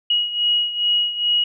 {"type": "beating tone pair", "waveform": "sine", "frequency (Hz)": [2899, 2901.4], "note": ["F#7", "F#7"], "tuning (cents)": [-36, -35], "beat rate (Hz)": 2.4, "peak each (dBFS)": [-18, -23], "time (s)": [0.1, 1.44], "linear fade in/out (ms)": 5, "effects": []}